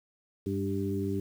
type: harmonic tone with a mistuned harmonic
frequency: 98 Hz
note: G2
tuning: in tune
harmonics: 1 / 2 / 3 / 4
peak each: -34 / -34 / -34 / -34 dBFS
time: 0.46-1.2 s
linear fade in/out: 5 ms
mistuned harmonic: 2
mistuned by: +27 cents
effects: 9-bit

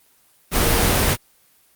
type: tone in noise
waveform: sine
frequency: 466.2 Hz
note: A#4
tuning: in tune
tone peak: -27 dBFS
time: 0.6-0.93 s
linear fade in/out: 50 ms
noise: pink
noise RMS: -17 dBFS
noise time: 0.51-1.17 s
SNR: -13 dB
effects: white hiss -57 dBFS RMS until 1.75 s + Opus 24 kbps

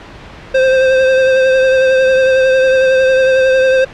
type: tone with vibrato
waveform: square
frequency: 523.3 Hz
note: C5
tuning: in tune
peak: -8 dBFS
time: 0.54-3.85 s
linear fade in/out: 10 ms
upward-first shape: triangle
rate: 11 Hz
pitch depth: 26 cents each way
effects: pink hiss -33 dBFS RMS until 3.93 s + low-pass 3000 Hz 12 dB/octave

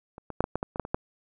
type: clicks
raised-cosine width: 1 ms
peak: -28 / -22 / -8 / -13 / -13 / -15 / -21 / -13 / -22 / -11 dBFS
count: 10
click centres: 0.181 / 0.303 / 0.406 / 0.441 / 0.556 / 0.629 / 0.759 / 0.797 / 0.851 / 0.945 s
effects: none

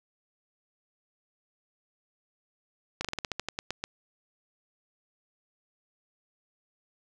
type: slowing click train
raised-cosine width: 0.2 ms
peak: -14 dBFS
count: 12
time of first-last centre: 3.01-3.84 s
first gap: 36 ms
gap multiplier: 1.14
effects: none

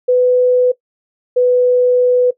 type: tone pair in turn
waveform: sine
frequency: 499.1 / 496.5 Hz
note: B4 / B4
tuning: +18 / +9 cents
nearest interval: unison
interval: 9 cents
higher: first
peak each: -8 dBFS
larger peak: neither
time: 0.08-0.72 / 1.36-2.31 s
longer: second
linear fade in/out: 10 ms
effects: noise-tail reverb RT60 0.1 s tail -19 dB re dry

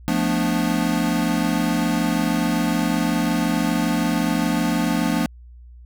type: chord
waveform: square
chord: B half-diminished seventh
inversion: second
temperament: equal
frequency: 174.61 / 220 / 246.9 / 293.7 Hz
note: F3 / A3 / B3 / D4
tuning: 0 / 0 / 0 / 0 cents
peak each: -25 dBFS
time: 0.08-5.26 s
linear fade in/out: 0 ms
effects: added 60 Hz sine -40 dBFS peak until 5.85 s

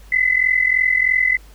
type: tone pair together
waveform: sine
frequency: 1996.9 / 2040 Hz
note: B6 / C7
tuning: +19 / -44 cents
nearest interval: unison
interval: 37 cents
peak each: -17 / -16 dBFS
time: 0.12-1.37 s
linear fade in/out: 5 ms
effects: added 50 Hz sine -41 dBFS peak until 1.54 s + pink hiss -50 dBFS RMS until 1.54 s

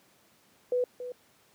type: tone with echo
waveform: sine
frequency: 495.5 Hz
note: B4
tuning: 6 cents sharp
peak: -24 dBFS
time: 0.72-0.84 s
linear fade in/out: 2 ms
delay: 280 ms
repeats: 1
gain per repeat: -11 dB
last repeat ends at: 1.12 s
effects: pink hiss -63 dBFS RMS until 1.54 s + high-pass 150 Hz 12 dB/octave

